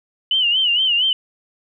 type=tone with vibrato; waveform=sine; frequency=2960 Hz; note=F#7; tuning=in tune; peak=-14 dBFS; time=0.31-1.13 s; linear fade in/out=2 ms; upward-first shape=sine; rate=4.3 Hz; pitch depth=110 cents each way; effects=none